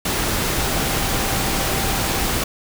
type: tone in noise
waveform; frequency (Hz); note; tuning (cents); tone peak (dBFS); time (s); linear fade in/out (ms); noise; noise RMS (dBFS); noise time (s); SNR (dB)
sine; 784; G5; 0; -32; 0.59-2.31; 5; pink; -21; 0.05-2.44; -14
effects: none